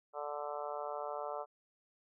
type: harmonic tone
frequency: 146.83 Hz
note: D3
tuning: in tune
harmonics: 3 / 4 / 5 / 6 / 7 / 8 / 9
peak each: -46 / -42 / -44 / -47 / -48 / -48 / -48 dBFS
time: 0.13-1.46 s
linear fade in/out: 50 ms
effects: none